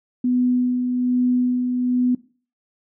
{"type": "tone with tremolo", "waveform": "sine", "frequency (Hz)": 248.8, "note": "B3", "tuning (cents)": 13, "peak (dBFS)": -15, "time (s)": [0.24, 2.15], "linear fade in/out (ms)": 5, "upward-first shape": "sine", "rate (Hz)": 1.2, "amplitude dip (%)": 40, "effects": ["noise-tail reverb RT60 0.4 s tail -20 dB re dry"]}